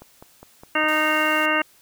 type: click train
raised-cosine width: 1 ms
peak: -27 dBFS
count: 5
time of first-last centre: 0.02-0.84 s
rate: 4.88 Hz
type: harmonic tone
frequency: 308.5 Hz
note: D#4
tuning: 15 cents flat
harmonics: 1 / 2 / 3 / 4 / 5 / 6 / 7 / 9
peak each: -27 / -26 / -29 / -25 / -25 / -27 / -27 / -25 dBFS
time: 0.75-1.62 s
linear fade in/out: 5 ms
type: high-pass noise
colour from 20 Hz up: white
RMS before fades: -40 dBFS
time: 0.88-1.46 s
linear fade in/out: 5 ms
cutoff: 190 Hz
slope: 48 dB/octave
effects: white hiss -55 dBFS RMS until 1.81 s